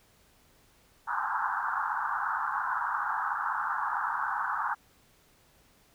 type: band-pass noise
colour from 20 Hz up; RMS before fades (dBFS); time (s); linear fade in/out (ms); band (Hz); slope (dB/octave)
pink; -31; 1.07-4.75; 20; 810 to 1600; 96
effects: pink hiss -63 dBFS RMS until 5.94 s